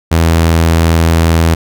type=tone; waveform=sawtooth; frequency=82.41 Hz; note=E2; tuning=in tune; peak=-3 dBFS; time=0.11-1.55 s; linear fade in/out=10 ms; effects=none